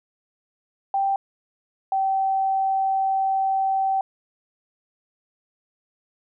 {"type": "tone pair in turn", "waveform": "sine", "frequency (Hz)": [784, 772.3], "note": ["G5", "G5"], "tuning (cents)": [0, -26], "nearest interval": "unison", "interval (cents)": 26, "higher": "first", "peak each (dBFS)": -19, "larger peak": "neither", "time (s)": [[0.94, 1.16], [1.92, 4.01]], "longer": "second", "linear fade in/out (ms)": 2, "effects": []}